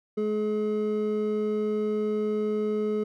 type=tone pair together; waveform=triangle; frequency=212.3 / 424.9 Hz; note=G#3 / G#4; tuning=+38 / +40 cents; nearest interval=octave; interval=1202 cents; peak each=-27 / -24 dBFS; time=0.17-3.04 s; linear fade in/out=10 ms; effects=none